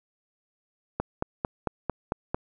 click train, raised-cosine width 1 ms, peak -12 dBFS, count 7, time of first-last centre 1-2.345 s, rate 4.46 Hz, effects none

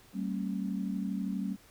sine tone cluster, 193.1 / 225.5 / 272.2 Hz, G3 / A3 / C#4, -26 / +43 / -31 cents, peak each -33 / -37 / -38 dBFS, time 0.13-1.57 s, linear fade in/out 50 ms, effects pink hiss -59 dBFS RMS until 1.7 s

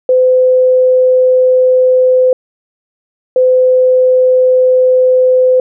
sine tone pair in turn, 510 / 510 Hz, C5 / C5, -44 / -44 cents, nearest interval unison, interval 0 cents, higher neither, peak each -5 dBFS, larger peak neither, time 0.09-2.33 / 3.36-5.6 s, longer neither, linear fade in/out 2 ms, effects none

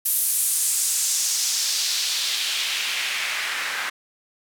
white noise with band-pass filter sweep, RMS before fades -24 dBFS, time 0.05-3.9 s, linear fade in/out 10 ms, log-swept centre 12000 to 1600 Hz, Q 1.7, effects none

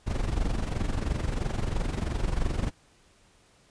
brown noise with amplitude modulation, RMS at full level -25 dBFS, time 0.06-2.71 s, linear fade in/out 20 ms, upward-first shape sine, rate 23 Hz, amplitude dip 70%, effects pink hiss -61 dBFS RMS until 3.7 s + resampled to 22050 Hz

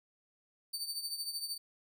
sawtooth tone with tremolo, 4576 Hz, D8, 46 cents flat, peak -31 dBFS, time 0.73-1.58 s, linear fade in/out 10 ms, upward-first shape triangle, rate 13 Hz, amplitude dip 75%, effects none

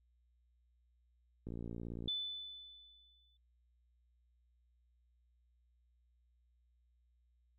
click train, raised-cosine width 3 ms, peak -32 dBFS, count 36, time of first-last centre 1.47-2.076 s, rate 57.8 Hz
sine tone with exponential decay, 3502 Hz, A7, 9 cents flat, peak -34 dBFS, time 2.08-3.37 s, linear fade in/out 2 ms, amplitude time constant 280 ms
effects added 60 Hz sine -70 dBFS peak until 7.58 s

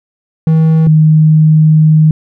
triangle / sine tone pair in turn, 159.8 / 155.79 Hz, D#3 / D#3, +47 / +3 cents, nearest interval unison, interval 44 cents, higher first, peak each -3 dBFS, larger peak neither, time 0.47-0.87 / 0.87-2.11 s, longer second, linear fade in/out 2 ms, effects none

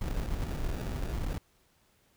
brown noise with sample-and-hold, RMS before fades -33 dBFS, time 0.01-1.38 s, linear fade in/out 2 ms, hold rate 1050 Hz, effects pink hiss -68 dBFS RMS until 2.16 s

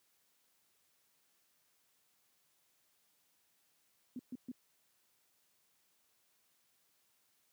sine tone bursts, 250 Hz, B3, 21 cents sharp, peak -40 dBFS, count 3, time 4.16-4.516 s, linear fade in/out 2 ms, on 32 ms, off 130 ms, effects white hiss -75 dBFS RMS until 7.52 s + high-pass 80 Hz 12 dB/octave

